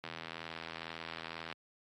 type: click train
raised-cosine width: 0.3 ms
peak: -25 dBFS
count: 123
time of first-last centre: 0.04-1.526 s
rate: 82.1 Hz
effects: high-pass 100 Hz 12 dB/octave + AAC 48 kbps